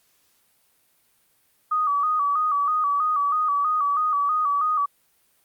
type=tone with vibrato; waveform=sine; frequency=1192 Hz; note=D6; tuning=25 cents sharp; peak=-19 dBFS; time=1.71-4.86 s; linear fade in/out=10 ms; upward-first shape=square; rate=3.1 Hz; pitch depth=71 cents each way; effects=white hiss -64 dBFS RMS until 5.44 s + Opus 48 kbps